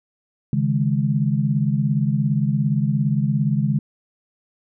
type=chord; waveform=sine; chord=C# suspended second; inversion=none; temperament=just; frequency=138.59 / 155.92 / 207.9 Hz; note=C#3 / D#3 / G#3; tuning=0 / +4 / +2 cents; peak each=-20 / -22 / -22 dBFS; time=0.53-3.79 s; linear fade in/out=2 ms; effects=none